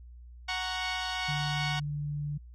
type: chord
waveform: 10% pulse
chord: F# major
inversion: none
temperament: equal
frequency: 740 / 932.3 / 1108.7 Hz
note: F#5 / A#5 / C#6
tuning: 0 / 0 / 0 cents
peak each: -24 / -29 / -28 dBFS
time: 0.48-1.8 s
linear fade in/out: 10 ms
type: tone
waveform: sine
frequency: 146.83 Hz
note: D3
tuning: in tune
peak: -31 dBFS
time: 1.28-2.38 s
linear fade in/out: 10 ms
effects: added 60 Hz sine -46 dBFS peak until 2.54 s + low-pass 5000 Hz 12 dB/octave